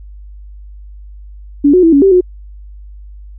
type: tone with pitch steps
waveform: sine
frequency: 286.4 / 365 / 329.2 / 281.1 / 388.5 / 362.6 Hz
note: D4 / F#4 / E4 / C#4 / G4 / F#4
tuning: -43 / -24 / -2 / +24 / -16 / -35 cents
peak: -4 dBFS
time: 1.64-2.21 s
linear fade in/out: 10 ms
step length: 95 ms
effects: added 50 Hz sine -30 dBFS peak until 3.38 s